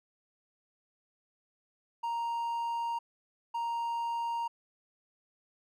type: tone bursts at uneven times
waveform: triangle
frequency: 933 Hz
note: A#5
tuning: 1 cent sharp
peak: -29 dBFS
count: 2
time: 2.03-2.99 / 3.54-4.48 s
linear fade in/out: 10 ms
effects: none